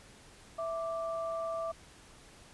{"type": "tone pair together", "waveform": "sine", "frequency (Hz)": [658.9, 1174], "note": ["E5", "D6"], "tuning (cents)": [-1, -1], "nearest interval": "minor seventh", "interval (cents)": 1000, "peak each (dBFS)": [-34, -39], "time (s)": [0.58, 1.72], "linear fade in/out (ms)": 10, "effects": ["pink hiss -56 dBFS RMS until 2.53 s", "resampled to 24000 Hz"]}